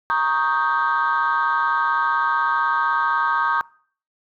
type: chord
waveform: sine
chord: Eb dominant seventh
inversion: second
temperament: equal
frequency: 932.3 / 1108.7 / 1244.5 / 1568 Hz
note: Bb5 / Db6 / Eb6 / G6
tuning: 0 / 0 / 0 / 0 cents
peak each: -22 dBFS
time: 0.1-3.61 s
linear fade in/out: 0 ms
effects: noise-tail reverb RT60 0.5 s tail -23 dB re dry + tanh soft clip ceiling -11 dBFS